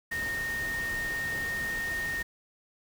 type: tone in noise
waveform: sine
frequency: 1843 Hz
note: A#6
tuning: 20 cents flat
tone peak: -30 dBFS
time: 0.11-2.23 s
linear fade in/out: 10 ms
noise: pink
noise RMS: -40 dBFS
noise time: 0.11-2.23 s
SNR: +7 dB
effects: none